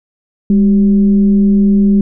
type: tone with frequency modulation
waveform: sine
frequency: 202.1 Hz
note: G#3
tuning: 47 cents flat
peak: -6 dBFS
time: 0.5-2.01 s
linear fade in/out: 2 ms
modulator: 180 Hz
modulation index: 0.34
effects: none